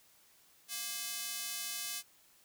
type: tone with high-pass filter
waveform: square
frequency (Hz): 233.1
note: A#3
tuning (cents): 0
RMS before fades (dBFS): -40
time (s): 0.68-2.03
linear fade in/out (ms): 50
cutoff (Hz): 4000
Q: 0.55
effects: white hiss -65 dBFS RMS until 2.44 s